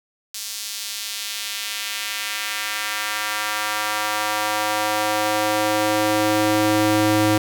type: tone with high-pass filter sweep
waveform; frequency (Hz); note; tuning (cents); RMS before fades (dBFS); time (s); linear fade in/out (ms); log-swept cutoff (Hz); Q
square; 106.2; G#2; +39; -22; 0.34-7.38; 5; 5100 to 230; 1.1
effects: 7-bit